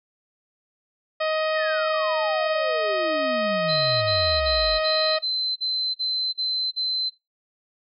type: harmonic tone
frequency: 627 Hz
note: D#5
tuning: 13 cents sharp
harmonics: 1 / 2 / 3 / 4 / 5 / 6 / 7 / 8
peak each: -23 / -29 / -33 / -35 / -37 / -39 / -40 / -41 dBFS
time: 1.2-5.19 s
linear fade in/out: 10 ms
type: exponential sweep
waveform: sine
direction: down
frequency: 1943 to 44.73 Hz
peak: -29 dBFS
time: 1.53-4.81 s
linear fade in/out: 50 ms
type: tone bursts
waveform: sine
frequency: 4071 Hz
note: C8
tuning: 48 cents flat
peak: -23 dBFS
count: 9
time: 3.68-7.1 s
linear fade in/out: 20 ms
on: 340 ms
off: 45 ms
effects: noise-tail reverb RT60 0.2 s tail -17 dB re dry